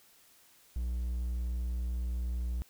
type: tone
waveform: triangle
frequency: 60.4 Hz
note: B1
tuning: 38 cents flat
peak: -29 dBFS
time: 0.76-2.62 s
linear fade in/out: 0 ms
effects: white hiss -62 dBFS RMS until 2.69 s